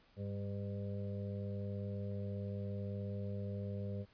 harmonic tone with a mistuned harmonic, 100.8 Hz, G2, 49 cents sharp, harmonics 1 / 2 / 4 / 5 / 6, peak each -40 / -44 / -51 / -49 / -53 dBFS, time 0.16-4.06 s, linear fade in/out 50 ms, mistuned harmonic 2, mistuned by -22 cents, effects pink hiss -68 dBFS RMS until 4.13 s + resampled to 11025 Hz

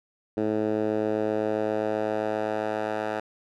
10% pulse tone with band-pass filter sweep, 107.6 Hz, A2, 38 cents flat, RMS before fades -27 dBFS, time 0.37-3.2 s, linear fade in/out 5 ms, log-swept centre 360 to 930 Hz, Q 1.3, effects none

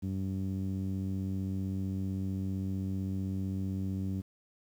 sawtooth tone with low-pass filter, 95.6 Hz, G2, 43 cents flat, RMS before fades -34 dBFS, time 0.02-4.22 s, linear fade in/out 20 ms, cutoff 240 Hz, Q 2.6, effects 10-bit

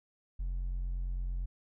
triangle tone with hard clipping, 44.46 Hz, F1, 32 cents sharp, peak -31 dBFS, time 0.39-1.46 s, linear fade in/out 10 ms, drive 1 dB, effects none

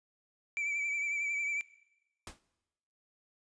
triangle tone with vibrato, 2314 Hz, D7, 26 cents flat, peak -30 dBFS, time 0.57-1.61 s, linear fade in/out 0 ms, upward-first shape triangle, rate 11 Hz, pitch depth 46 cents each way
pink noise with exponential decay, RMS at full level -40 dBFS, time 2.27-2.4 s, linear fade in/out 2 ms, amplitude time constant 28 ms
effects noise-tail reverb RT60 1.0 s tail -20 dB re dry + resampled to 22050 Hz

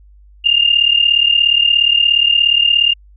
sine tone pair together, 2794 / 2831 Hz, F7 / F7, 0 / +23 cents, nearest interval unison, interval 23 cents, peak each -12 dBFS, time 0.44-2.94 s, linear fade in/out 20 ms, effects added 50 Hz sine -41 dBFS peak until 3.16 s

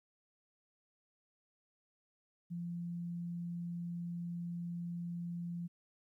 sine tone, 172.3 Hz, F3, 23 cents flat, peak -38 dBFS, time 2.5-5.68 s, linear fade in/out 20 ms, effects 13-bit

